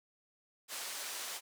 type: band-pass noise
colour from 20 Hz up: white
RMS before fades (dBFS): -42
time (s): 0.68-1.41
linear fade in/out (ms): 50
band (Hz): 460 to 9700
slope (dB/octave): 12
effects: none